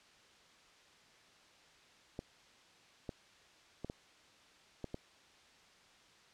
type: clicks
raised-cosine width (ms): 2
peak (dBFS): -27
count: 6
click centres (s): 2.191 / 3.092 / 3.846 / 3.899 / 4.843 / 4.944
effects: white hiss -63 dBFS RMS until 6.33 s + low-pass 5000 Hz 12 dB/octave